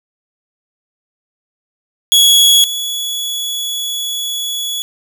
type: tone pair in turn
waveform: sawtooth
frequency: 3352 / 3387 Hz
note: G#7 / G#7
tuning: +15 / +33 cents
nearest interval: unison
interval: 18 cents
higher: second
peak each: -3 / -15 dBFS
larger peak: first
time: 2.12-2.64 / 2.64-4.82 s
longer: second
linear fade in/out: 0 ms
effects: none